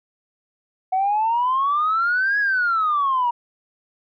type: exponential two-way sweep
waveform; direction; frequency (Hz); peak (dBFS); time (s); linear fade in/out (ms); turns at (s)
sine; up then down; 740 to 1682 to 942; -16; 0.92-3.31; 10; 2.39
effects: tanh soft clip ceiling -13 dBFS